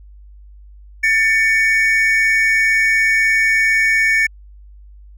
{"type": "tone pair together", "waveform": "triangle", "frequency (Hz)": [1781, 2244], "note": ["A6", "C#7"], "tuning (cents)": [21, 21], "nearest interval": "major third", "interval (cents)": 400, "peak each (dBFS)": -13, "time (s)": [1.03, 4.27], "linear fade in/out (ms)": 10, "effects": ["added 50 Hz sine -38 dBFS peak until 5.17 s"]}